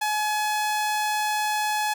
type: tone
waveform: sawtooth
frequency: 848 Hz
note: G#5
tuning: 36 cents sharp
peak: -19 dBFS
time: 0.01-1.94 s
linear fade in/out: 10 ms
effects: none